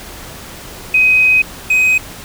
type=tone pair in turn; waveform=sine / triangle; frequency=2518 / 2518 Hz; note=D#7 / D#7; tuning=+20 / +20 cents; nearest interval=unison; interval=0 cents; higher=neither; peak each=-7 / -7 dBFS; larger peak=neither; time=0.94-1.42 / 1.7-1.98 s; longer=first; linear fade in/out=5 ms; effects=pink hiss -32 dBFS RMS until 2.24 s